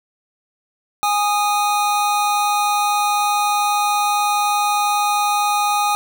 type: tone pair together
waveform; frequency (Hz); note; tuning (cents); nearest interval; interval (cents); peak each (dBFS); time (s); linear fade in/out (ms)
square; 825.2 / 1238; G#5 / D#6; -11 / -9; perfect fifth; 702; -18 / -21; 1.03-5.95; 0
effects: none